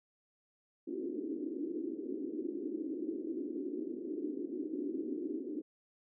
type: band-pass noise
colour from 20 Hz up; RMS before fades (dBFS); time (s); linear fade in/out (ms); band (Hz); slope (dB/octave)
pink; -39; 0.87-5.62; 10; 280 to 370; 48
effects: none